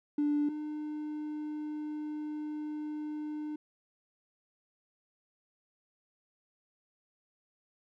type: tone pair in turn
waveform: triangle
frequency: 293.7 / 302.1 Hz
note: D4 / D4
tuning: 0 / +49 cents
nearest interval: unison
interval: 49 cents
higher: second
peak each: -23 / -33 dBFS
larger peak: first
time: 0.18-0.49 / 0.49-3.56 s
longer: second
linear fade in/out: 5 ms
effects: tanh soft clip ceiling -23 dBFS